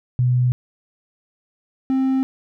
sine / triangle tone pair in turn, 124.7 / 264.2 Hz, B2 / C4, +17 / +17 cents, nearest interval octave + minor second, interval 1300 cents, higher second, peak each -14 dBFS, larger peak neither, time 0.19-0.52 / 1.9-2.23 s, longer neither, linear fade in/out 0 ms, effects none

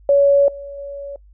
sine tone with level steps, 563 Hz, C#5, 27 cents sharp, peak -9 / -29 / -27 dBFS, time 0.09-1.16 s, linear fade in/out 2 ms, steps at 0.48 / 0.78 s, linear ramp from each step 2 ms, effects noise-tail reverb RT60 0.1 s tail -22 dB re dry + added 50 Hz sine -44 dBFS peak until 1.33 s

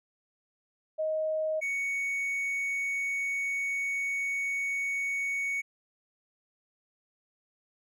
sine / triangle tone pair in turn, 627 / 2228 Hz, D#5 / C#7, +13 / +8 cents, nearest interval octave + minor seventh, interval 2195 cents, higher second, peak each -27 dBFS, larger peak neither, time 0.98-1.61 / 1.61-5.62 s, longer second, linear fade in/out 20 ms, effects none

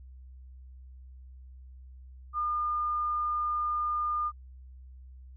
sine tone, 1211 Hz, D#6, 47 cents flat, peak -27 dBFS, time 2.33-4.32 s, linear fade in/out 50 ms, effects added 64 Hz sine -46 dBFS peak until 5.36 s

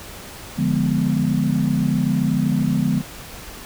sine chord, D diminished seventh, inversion none, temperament equal, 146.83 / 174.61 / 207.7 / 246.9 Hz, D3 / F3 / Ab3 / Cb4, 0 / 0 / 0 / 0 cents, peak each -22 dBFS, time 0.56-3.03 s, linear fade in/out 50 ms, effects pink hiss -37 dBFS RMS until 3.65 s

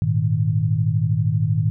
sine chord, Ab suspended second, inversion none, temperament equal, 103.83 / 116.54 / 155.56 Hz, Ab2 / Bb2 / Eb3, 0 / 0 / 0 cents, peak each -21 dBFS, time 0.02-1.7 s, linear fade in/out 0 ms, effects none

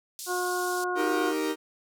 pink band-pass noise, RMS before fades -39 dBFS, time 0.19-0.84 s, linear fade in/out 0 ms, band 4400 to 13000 Hz, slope 24 dB/octave
harmonic tone, 360.4 Hz, F#4, 45 cents flat, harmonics 1 / 2 / 3 / 4, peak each -30 / -33 / -33 / -33 dBFS, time 0.26-1.34 s, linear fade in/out 50 ms
45% pulse chord, Eb major, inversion none, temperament equal with one note detuned, 311.1 / 389.3 / 466.2 Hz, Eb4 / G4 / Bb4, 0 / -12 / 0 cents, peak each -29 / -32 / -32 dBFS, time 0.95-1.56 s, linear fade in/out 50 ms
effects none

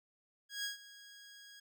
15% pulse tone with ADSR envelope, 1646 Hz, G#6, 16 cents flat, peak -29 dBFS, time 0.49-1.6 s, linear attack 150 ms, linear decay 130 ms, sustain -18 dB, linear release 7 ms, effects none

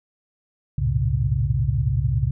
sine tone cluster, 65.5 / 86.2 / 108.2 / 119.1 / 135.6 Hz, C2 / F2 / A2 / A#2 / C#3, +2 / -22 / -29 / +38 / -38 cents, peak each -25 / -28 / -25 / -25 / -23 dBFS, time 0.78-2.31 s, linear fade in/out 5 ms, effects none

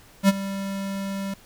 square tone with ADSR envelope, 196 Hz, G3, in tune, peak -12 dBFS, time 0.23-1.34 s, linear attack 56 ms, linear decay 30 ms, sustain -16 dB, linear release 5 ms, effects pink hiss -52 dBFS RMS until 1.45 s

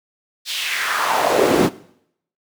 brown noise with high-pass filter sweep, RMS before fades -18 dBFS, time 0.45-1.7 s, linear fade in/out 50 ms, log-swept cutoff 4000 to 240 Hz, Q 2.4, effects noise-tail reverb RT60 0.7 s tail -19 dB re dry

